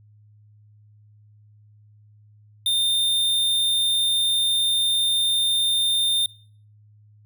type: tone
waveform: square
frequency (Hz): 3623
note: A7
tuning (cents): +50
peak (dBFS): -19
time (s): 2.66-6.26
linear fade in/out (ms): 2
effects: noise-tail reverb RT60 0.5 s tail -21 dB re dry + added 105 Hz sine -50 dBFS peak until 7.25 s